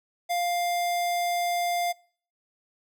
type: tone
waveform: square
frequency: 700 Hz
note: F5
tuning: 4 cents sharp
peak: -25 dBFS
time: 0.29-1.93 s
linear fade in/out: 20 ms
effects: noise-tail reverb RT60 0.5 s tail -24 dB re dry